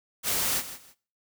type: noise with echo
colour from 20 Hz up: white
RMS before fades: -27 dBFS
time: 0.23-0.63 s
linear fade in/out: 50 ms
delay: 160 ms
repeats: 2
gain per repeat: -13 dB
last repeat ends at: 0.95 s
effects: noise-tail reverb RT60 0.4 s tail -19 dB re dry